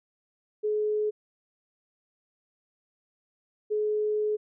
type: tone pair in turn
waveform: sine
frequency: 424.2 / 424.2 Hz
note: G#4 / G#4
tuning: +37 / +37 cents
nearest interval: unison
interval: 0 cents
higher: neither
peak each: -24 dBFS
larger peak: neither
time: 0.63-1.11 / 3.7-4.37 s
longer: second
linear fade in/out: 20 ms
effects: none